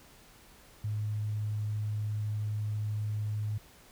sine tone, 106 Hz, G#2, 36 cents sharp, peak -30 dBFS, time 0.84-3.58 s, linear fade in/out 5 ms, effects pink hiss -57 dBFS RMS until 3.91 s

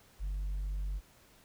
sine tone, 48.45 Hz, G1, 20 cents flat, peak -30 dBFS, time 0.19-1.01 s, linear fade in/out 50 ms, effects tanh soft clip ceiling -32 dBFS + pink hiss -62 dBFS RMS until 1.44 s

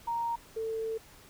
sine tone pair in turn, 932.3 / 446.1 Hz, A#5 / A4, 0 / +24 cents, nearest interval octave + minor second, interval 1276 cents, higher first, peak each -29 / -31 dBFS, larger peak first, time 0.07-0.36 / 0.56-0.98 s, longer second, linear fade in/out 10 ms, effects pink hiss -55 dBFS RMS until 1.29 s

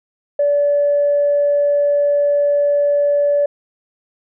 sine tone, 577 Hz, D5, 31 cents flat, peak -11 dBFS, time 0.39-3.46 s, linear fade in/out 5 ms, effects tanh soft clip ceiling -7 dBFS

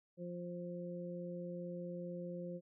harmonic tone, 175.5 Hz, F3, 9 cents sharp, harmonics 1 / 2 / 3, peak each -44 / -49 / -46 dBFS, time 0.17-2.61 s, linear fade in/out 50 ms, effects none

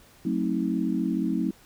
sine chord, F# diminished seventh, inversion none, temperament just, 185 / 222 / 266.4 / 319.7 Hz, F#3 / A3 / C4 / Eb4, 0 / +16 / +31 / +47 cents, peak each -29 dBFS, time 0.25-1.51 s, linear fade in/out 5 ms, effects pink hiss -55 dBFS RMS until 1.65 s

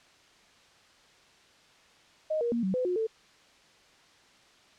sine tone with pitch steps, 622 / 473.1 / 235.1 / 189.5 / 506 / 360.3 / 444.3 Hz, D#5 / A#4 / A#3 / F#3 / B4 / F#4 / A4, -1 / +26 / +15 / +42 / +42 / -46 / +17 cents, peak -26 dBFS, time 2.3-3.07 s, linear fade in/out 10 ms, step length 110 ms, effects white hiss -59 dBFS RMS until 4.78 s + low-pass 5000 Hz 12 dB/octave

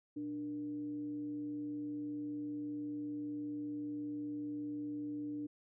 sine tone with frequency modulation, 295.8 Hz, D4, 13 cents sharp, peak -38 dBFS, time 0.16-5.47 s, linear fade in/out 10 ms, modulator 175 Hz, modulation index 0.27, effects none

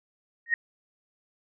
sine tone with exponential growth, 1864.7 Hz, A#6, in tune, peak -16 dBFS, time 0.46-0.54 s, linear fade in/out 2 ms, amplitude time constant 17 ms, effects none

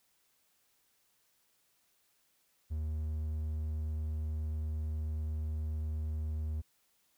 triangle tone, 77.3 Hz, D#2, 11 cents flat, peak -31 dBFS, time 2.7-6.62 s, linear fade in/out 20 ms, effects white hiss -73 dBFS RMS until 7.17 s

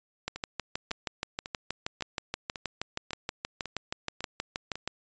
two click trains, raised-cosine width 0.2 ms, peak -14 / -20 dBFS, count 30 / 9, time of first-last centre 0.28-4.876 / 0.36-4.756 s, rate 6.31 / 1.82 Hz, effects resampled to 16000 Hz

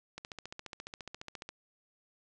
click train, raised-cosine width 0.2 ms, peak -25 dBFS, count 20, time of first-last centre 0.18-1.49 s, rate 14.5 Hz, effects resampled to 22050 Hz + 11-bit

